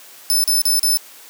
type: tone bursts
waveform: 15% pulse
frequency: 5274 Hz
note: E8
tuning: in tune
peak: -8 dBFS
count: 4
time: 0.3-0.971 s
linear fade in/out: 0 ms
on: 140 ms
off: 37 ms
effects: white hiss -42 dBFS RMS until 1.29 s + high-pass 300 Hz 12 dB/octave